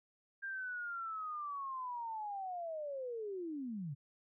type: linear sweep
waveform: sine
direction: down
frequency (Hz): 1604 to 130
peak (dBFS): -39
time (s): 0.42-3.95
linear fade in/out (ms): 20
effects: none